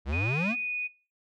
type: exponential sweep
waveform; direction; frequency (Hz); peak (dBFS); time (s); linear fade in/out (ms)
square; up; 62.9 to 257.6; -28; 0.05-0.56; 50
type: tone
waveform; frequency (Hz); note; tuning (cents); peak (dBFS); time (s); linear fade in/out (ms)
sine; 2476; D#7; -9; -29; 0.12-0.88; 20
effects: noise-tail reverb RT60 0.4 s tail -24 dB re dry + low-pass 4000 Hz 12 dB/octave